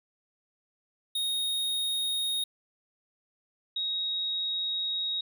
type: tone pair in turn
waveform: square / sine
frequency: 3729 / 3781 Hz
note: A#7 / A#7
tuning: 0 / +24 cents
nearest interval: unison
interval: 24 cents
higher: second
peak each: -28 / -28 dBFS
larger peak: neither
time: 1.15-2.44 / 3.76-5.21 s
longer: second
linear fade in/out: 5 ms
effects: none